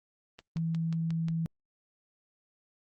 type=click train; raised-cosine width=0.2 ms; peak=-28 dBFS; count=6; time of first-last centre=0.39-1.284 s; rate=5.59 Hz
type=tone; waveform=sine; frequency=164 Hz; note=E3; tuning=9 cents flat; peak=-28 dBFS; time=0.56-1.46 s; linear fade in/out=0 ms
effects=Opus 24 kbps